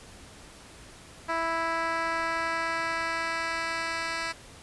10% pulse tone with band-pass filter sweep, 329.6 Hz, E4, in tune, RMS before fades -30 dBFS, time 1.28-4.33 s, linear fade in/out 20 ms, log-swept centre 1100 to 3100 Hz, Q 0.79, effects pink hiss -49 dBFS RMS until 4.62 s + resampled to 24000 Hz

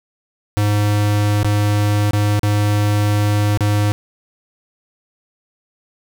square tone with dropouts, 103.83 Hz, G#2, in tune, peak -14 dBFS, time 0.57-3.92 s, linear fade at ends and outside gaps 0 ms, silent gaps 1.431-1.446 / 2.109-2.133 / 2.394-2.432 / 3.574-3.607 s, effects none

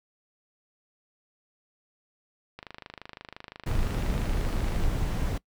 click train, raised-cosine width 0.3 ms, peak -24 dBFS, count 59, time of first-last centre 2.59-4.838 s, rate 25.8 Hz
brown noise, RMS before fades -27 dBFS, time 3.66-5.38 s, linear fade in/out 5 ms
effects noise-tail reverb RT60 0.1 s tail -22 dB re dry

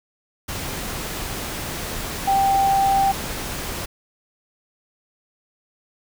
sine tone in noise, 784 Hz, G5, in tune, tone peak -15 dBFS, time 2.27-3.12 s, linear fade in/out 10 ms, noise pink, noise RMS -29 dBFS, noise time 0.48-3.86 s, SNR +11 dB, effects none

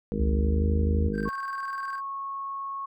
harmonic tone, 51.91 Hz, G#1, in tune, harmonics 1 / 3 / 4 / 5 / 6 / 7 / 8 / 9, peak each -34 / -35 / -30 / -37 / -38 / -41 / -39 / -34 dBFS, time 0.12-1.29 s, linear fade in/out 0 ms
sine tone with pitch glide, 69.3 to 79.15 Hz, C#2 to D#2, 0 to +30 cents, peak -22 dBFS, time 0.19-1.09 s, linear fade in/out 5 ms, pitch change +230 cents, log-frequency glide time 0.32-0.67 s
triangle tone with tremolo, 1568 Hz, G6, in tune, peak -32 dBFS, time 1.13-2.01 s, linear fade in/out 50 ms, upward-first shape square, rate 20 Hz, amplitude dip 70%
sine tone, 1098 Hz, C#6, 17 cents flat, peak -31 dBFS, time 1.25-2.86 s, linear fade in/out 10 ms
effects none

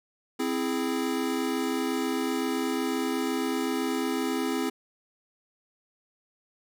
square chord, C augmented, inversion none, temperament equal, 261.6 / 329.6 / 415.3 Hz, C4 / E4 / G#4, 0 / 0 / 0 cents, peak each -30 / -32 / -33 dBFS, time 0.39-4.7 s, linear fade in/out 10 ms, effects none

